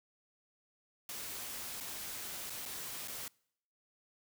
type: noise with dropouts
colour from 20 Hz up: white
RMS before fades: -43 dBFS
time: 1.09-3.28 s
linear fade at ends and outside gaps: 2 ms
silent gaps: 1.803-1.807 / 2.498-2.502 / 2.655-2.659 / 3.076-3.081 s
effects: noise-tail reverb RT60 0.7 s tail -26 dB re dry